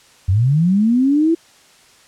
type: linear sweep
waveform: sine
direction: up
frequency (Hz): 85.7 to 337.8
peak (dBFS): -11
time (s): 0.28-1.35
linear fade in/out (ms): 10
effects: white hiss -49 dBFS RMS until 2.07 s + low-pass 8000 Hz 12 dB/octave